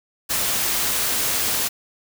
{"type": "noise", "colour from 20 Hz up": "white", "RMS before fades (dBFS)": -22, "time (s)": [0.29, 1.69], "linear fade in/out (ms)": 20, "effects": []}